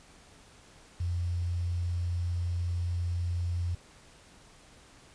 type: tone with quantisation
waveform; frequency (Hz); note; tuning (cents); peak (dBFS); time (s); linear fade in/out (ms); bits
sine; 87.31; F2; 0; -28; 1-3.75; 5; 9
effects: pink hiss -56 dBFS RMS until 5.14 s + resampled to 22050 Hz